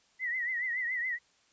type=tone with vibrato; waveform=sine; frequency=1963 Hz; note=B6; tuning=11 cents flat; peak=-30 dBFS; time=0.19-1.19 s; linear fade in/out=50 ms; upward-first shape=triangle; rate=7.1 Hz; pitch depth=110 cents each way; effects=white hiss -67 dBFS RMS until 1.52 s + resampled to 16000 Hz